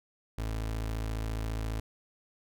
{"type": "tone", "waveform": "30% pulse", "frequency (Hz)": 54.6, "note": "A1", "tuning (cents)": -13, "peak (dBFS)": -29, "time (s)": [0.38, 1.8], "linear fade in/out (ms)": 5, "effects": []}